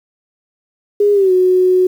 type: tone with pitch glide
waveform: sine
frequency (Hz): 410.5 to 367.8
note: G#4 to F#4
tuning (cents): -20 to -10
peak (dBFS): -8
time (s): 1-1.87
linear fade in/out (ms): 5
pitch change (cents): -190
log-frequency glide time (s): 1.13-1.32
effects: 7-bit